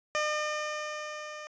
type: tone with level ramp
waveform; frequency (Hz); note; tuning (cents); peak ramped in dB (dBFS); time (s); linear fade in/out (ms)
15% pulse; 605; D#5; -49; -20 to -34; 0.15-1.47; 0
effects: resampled to 16000 Hz